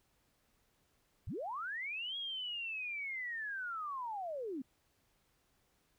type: linear two-way sweep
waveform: sine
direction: up then down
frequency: 50.8 to 3322 to 242.3 Hz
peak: -38 dBFS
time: 1.27-4.62 s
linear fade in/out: 5 ms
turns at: 2.17 s
effects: pink hiss -75 dBFS RMS until 5.98 s